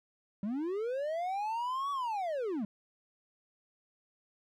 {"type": "linear two-way sweep", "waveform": "triangle", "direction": "up then down", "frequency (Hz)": [189.5, 1146, 189.5], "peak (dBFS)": -30, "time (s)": [0.43, 2.65], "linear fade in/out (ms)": 2, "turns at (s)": 1.91, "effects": []}